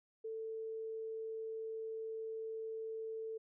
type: tone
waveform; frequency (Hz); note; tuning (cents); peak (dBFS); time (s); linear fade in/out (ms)
sine; 444.4; A4; +17; -40; 0.24-3.38; 10
effects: none